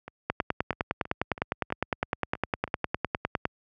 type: two click trains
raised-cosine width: 0.5 ms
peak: -10 / -24 dBFS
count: 32 / 9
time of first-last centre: 0.3-3.454 / 0.08-2.677 s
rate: 9.83 / 3.08 Hz
effects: high-pass 60 Hz 12 dB/octave